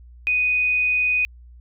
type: tone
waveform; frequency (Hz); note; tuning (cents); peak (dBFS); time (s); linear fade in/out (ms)
sine; 2489; D#7; 0; -17; 0.27-1.25; 0
effects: added 60 Hz sine -42 dBFS peak until 1.6 s